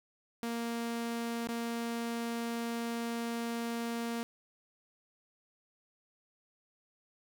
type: tone with dropouts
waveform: sawtooth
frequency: 233.1 Hz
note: A#3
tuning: in tune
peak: -30 dBFS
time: 0.43-4.23 s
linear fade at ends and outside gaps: 0 ms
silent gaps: 1.472-1.488 s
effects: 12-bit

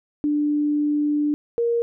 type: tone pair in turn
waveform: sine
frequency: 295.5 / 469.1 Hz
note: D4 / A#4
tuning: +11 / +11 cents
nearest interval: minor sixth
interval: 800 cents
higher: second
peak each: -18 dBFS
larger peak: neither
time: 0.24-1.34 / 1.58-1.82 s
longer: first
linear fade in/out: 0 ms
effects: none

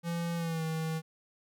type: tone with pitch glide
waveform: square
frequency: 169.7 to 160.27 Hz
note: F3 to E3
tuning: -49 to -48 cents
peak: -32 dBFS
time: 0.03-1.02 s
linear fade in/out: 50 ms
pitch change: -99 cents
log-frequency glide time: 0.36-0.63 s
effects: none

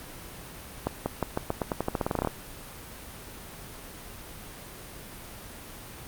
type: accelerating click train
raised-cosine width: 1 ms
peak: -12 dBFS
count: 18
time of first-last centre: 0.87-2.273 s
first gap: 190 ms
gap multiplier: 0.88
effects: pink hiss -43 dBFS RMS until 6.07 s + Opus 32 kbps

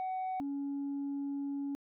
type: tone pair in turn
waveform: sine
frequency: 749 / 280.6 Hz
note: F#5 / C#4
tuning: +21 / +21 cents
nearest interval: octave + perfect fourth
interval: 1700 cents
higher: first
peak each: -31 / -32 dBFS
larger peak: first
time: 0-0.4 / 0.4-1.75 s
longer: second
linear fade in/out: 0 ms
effects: tanh soft clip ceiling -32 dBFS

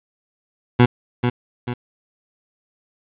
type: tone with echo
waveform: 20% pulse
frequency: 122.2 Hz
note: B2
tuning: 18 cents flat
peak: -4 dBFS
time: 0.79-0.86 s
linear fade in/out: 10 ms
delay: 440 ms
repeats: 2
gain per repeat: -7 dB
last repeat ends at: 1.74 s
effects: resampled to 8000 Hz + 7-bit

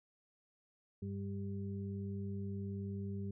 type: harmonic tone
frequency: 98.9 Hz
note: G2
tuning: 16 cents sharp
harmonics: 1 / 2 / 4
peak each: -41 / -42 / -49 dBFS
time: 1.02-3.31 s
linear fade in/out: 5 ms
effects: none

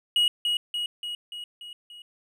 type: tone with echo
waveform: triangle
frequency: 2900 Hz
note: F#7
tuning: 35 cents flat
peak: -17 dBFS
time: 0.16-0.28 s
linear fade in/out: 2 ms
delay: 290 ms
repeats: 6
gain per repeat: -4 dB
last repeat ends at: 2.02 s
effects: none

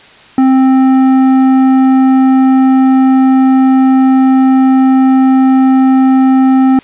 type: tone with tanh clipping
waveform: sine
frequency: 263 Hz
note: C4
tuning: 9 cents sharp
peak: -6 dBFS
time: 0.38-6.79 s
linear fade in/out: 2 ms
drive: 11 dB
effects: white hiss -38 dBFS RMS until 6.83 s + resampled to 8000 Hz

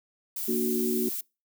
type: noise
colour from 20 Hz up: violet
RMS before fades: -33 dBFS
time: 0.36-1.21 s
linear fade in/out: 5 ms
type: chord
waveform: sine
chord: Bb augmented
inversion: none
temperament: equal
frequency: 233.1 / 293.7 / 370 Hz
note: Bb3 / D4 / F#4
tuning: 0 / 0 / 0 cents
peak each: -28 / -34 / -28 dBFS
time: 0.48-1.09 s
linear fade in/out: 5 ms
effects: noise-tail reverb RT60 0.3 s tail -26 dB re dry

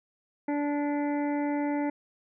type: harmonic tone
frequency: 290.6 Hz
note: D4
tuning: 18 cents flat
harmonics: 1 / 2 / 3 / 5 / 6 / 7 / 8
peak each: -27 / -35 / -35 / -47 / -49 / -43 / -52 dBFS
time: 0.48-1.9 s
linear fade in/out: 5 ms
effects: none

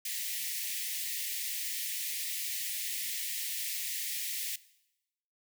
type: high-pass noise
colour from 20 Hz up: white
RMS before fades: -36 dBFS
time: 0.05-4.56 s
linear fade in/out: 5 ms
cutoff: 1800 Hz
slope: 96 dB/octave
effects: noise-tail reverb RT60 0.9 s tail -19 dB re dry

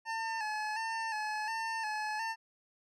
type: tone with vibrato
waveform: 25% pulse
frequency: 877 Hz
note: A5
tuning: 6 cents flat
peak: -30 dBFS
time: 0.05-2.36 s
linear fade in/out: 50 ms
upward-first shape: square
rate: 1.4 Hz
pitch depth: 46 cents each way
effects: low-pass 6000 Hz 12 dB/octave

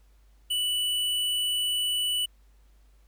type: tone with hard clipping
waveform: triangle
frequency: 2965 Hz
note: F#7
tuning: 3 cents sharp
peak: -26 dBFS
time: 0.5-2.26 s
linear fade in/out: 10 ms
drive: 16 dB
effects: added 50 Hz sine -55 dBFS peak until 3.07 s + pink hiss -69 dBFS RMS until 3.07 s

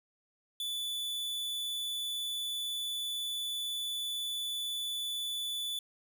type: tone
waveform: 45% pulse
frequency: 3474 Hz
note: A7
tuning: 23 cents flat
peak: -34 dBFS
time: 0.6-5.79 s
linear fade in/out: 2 ms
effects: none

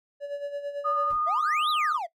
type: tone with tremolo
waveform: triangle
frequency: 572 Hz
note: D5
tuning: 46 cents flat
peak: -26 dBFS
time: 0.2-1.13 s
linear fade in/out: 50 ms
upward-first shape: sine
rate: 9 Hz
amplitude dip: 65%
type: tone with vibrato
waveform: sine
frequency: 1226 Hz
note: D#6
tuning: 26 cents flat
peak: -24 dBFS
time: 0.84-1.98 s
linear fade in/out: 20 ms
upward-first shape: triangle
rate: 13 Hz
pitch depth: 18 cents each way
type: noise with exponential decay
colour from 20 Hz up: brown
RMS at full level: -39 dBFS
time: 1.1-1.3 s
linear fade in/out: 5 ms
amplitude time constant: 43 ms
type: exponential two-way sweep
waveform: triangle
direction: up then down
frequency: 624 to 4034 to 624 Hz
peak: -27 dBFS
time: 1.26-2.07 s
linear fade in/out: 20 ms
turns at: 1.7 s
effects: noise-tail reverb RT60 0.1 s tail -19 dB re dry

